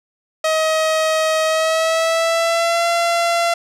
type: tone with pitch glide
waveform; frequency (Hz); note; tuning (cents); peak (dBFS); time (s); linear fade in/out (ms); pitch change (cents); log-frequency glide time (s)
sawtooth; 633 to 682.4; D#5 to F5; +30 to -40; -11; 0.44-3.54; 5; +130; 1.45-2.87
effects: low-pass 9000 Hz 12 dB/octave